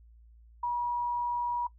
sine tone, 963 Hz, B5, 44 cents flat, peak -28 dBFS, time 0.63-1.67 s, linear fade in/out 5 ms, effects noise-tail reverb RT60 0.1 s tail -20 dB re dry + added 57 Hz sine -53 dBFS peak until 1.78 s

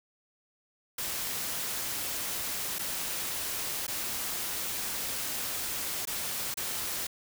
white noise with dropouts, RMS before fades -34 dBFS, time 0.98-7.07 s, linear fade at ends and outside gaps 5 ms, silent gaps 2.786-2.791 / 3.868-3.879 / 6.054-6.072 / 6.542-6.571 s, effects none

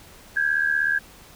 sine tone pair together, 1584.8 / 1661.2 Hz, G6 / G#6, +18 / 0 cents, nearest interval minor second, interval 82 cents, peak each -22 dBFS, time 0.36-0.99 s, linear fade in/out 10 ms, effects pink hiss -48 dBFS RMS until 1.35 s

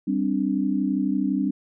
sine chord, G suspended fourth, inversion none, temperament equal, 196 / 261.6 / 293.7 Hz, G3 / C4 / D4, 0 / 0 / 0 cents, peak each -25 dBFS, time 0.07-1.51 s, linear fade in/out 10 ms, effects none

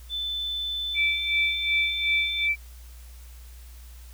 sine tone with pitch glide, 3520 to 3549 Hz, A7 to A7, 0 to +14 cents, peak -27 dBFS, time 0.09-2.49 s, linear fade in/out 50 ms, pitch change +14 cents, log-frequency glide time 0.86-1.28 s
sine tone with tremolo, 2325 Hz, D7, 18 cents flat, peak -20 dBFS, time 0.94-2.56 s, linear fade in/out 50 ms, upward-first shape sine, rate 2.7 Hz, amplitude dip 75%
effects added 60 Hz sine -42 dBFS peak until 4.13 s + white hiss -54 dBFS RMS until 4.13 s

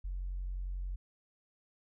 sine tone, 45.58 Hz, F#1, 25 cents flat, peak -34 dBFS, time 0.04-0.96 s, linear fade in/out 10 ms, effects tanh soft clip ceiling -31 dBFS

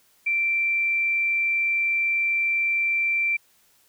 sine tone, 2349 Hz, D7, in tune, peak -20 dBFS, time 0.26-3.37 s, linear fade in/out 10 ms, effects white hiss -61 dBFS RMS until 3.88 s

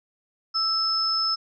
sine tone pair together, 1318.5 / 5225 Hz, E6 / E8, 0 / -16 cents, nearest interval 2 octaves, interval 2384 cents, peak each -28 / -22 dBFS, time 0.54-1.36 s, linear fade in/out 20 ms, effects none

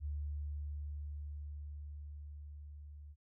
sine tone with level ramp, 73.42 Hz, D2, in tune, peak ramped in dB -36 to -49 dBFS, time 0-3.16 s, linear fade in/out 50 ms, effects none

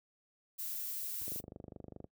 violet noise, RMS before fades -40 dBFS, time 0.58-1.41 s, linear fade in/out 20 ms
brown noise with exponential decay, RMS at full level -44 dBFS, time 1.21-1.3 s, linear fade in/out 1 ms, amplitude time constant 19 ms
click train, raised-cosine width 2 ms, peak -33 dBFS, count 20, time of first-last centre 1.28-2.043 s, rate 24.9 Hz
effects noise-tail reverb RT60 0.1 s tail -22 dB re dry + high-pass 60 Hz 12 dB/octave

